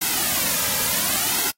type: noise with flanger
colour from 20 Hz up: white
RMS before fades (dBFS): -22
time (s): 0.01-1.51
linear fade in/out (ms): 10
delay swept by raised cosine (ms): 1.7 to 2.8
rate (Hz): 0.7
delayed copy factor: -0.65
effects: noise-tail reverb RT60 0.1 s tail -24 dB re dry + AAC 48 kbps